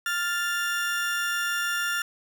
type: tone pair together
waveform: 35% pulse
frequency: 1398.7 / 1760 Hz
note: F6 / A6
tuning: +2 / 0 cents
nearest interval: major third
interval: 398 cents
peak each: -25 / -28 dBFS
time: 0.06-2.02 s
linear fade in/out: 2 ms
effects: none